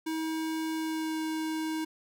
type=tone with pitch glide; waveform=square; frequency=319.2 to 316.3 Hz; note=D#4 to D#4; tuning=+44 to +29 cents; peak=-31 dBFS; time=0.06-1.85 s; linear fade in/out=10 ms; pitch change=-15 cents; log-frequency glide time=0.74-1.19 s; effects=none